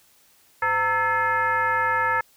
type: tone with frequency modulation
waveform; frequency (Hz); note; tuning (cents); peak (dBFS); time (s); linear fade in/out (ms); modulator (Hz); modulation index
sine; 1318.5; E6; 0; -19; 0.62-2.21; 5; 404; 1.5
effects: white hiss -58 dBFS RMS until 2.36 s